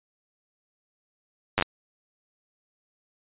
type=slowing click train; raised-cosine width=0.3 ms; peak=-6 dBFS; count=5; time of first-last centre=1.58-1.624 s; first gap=9 ms; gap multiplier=1.13; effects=resampled to 8000 Hz